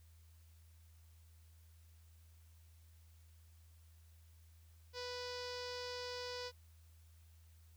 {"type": "tone with low-pass filter", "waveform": "sawtooth", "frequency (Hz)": 493.9, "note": "B4", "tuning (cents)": 0, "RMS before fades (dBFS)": -45, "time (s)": [4.93, 6.52], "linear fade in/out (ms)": 50, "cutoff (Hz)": 4900, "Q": 4.8, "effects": ["added 81 Hz sine -60 dBFS peak until 7.76 s", "white hiss -73 dBFS RMS until 7.76 s"]}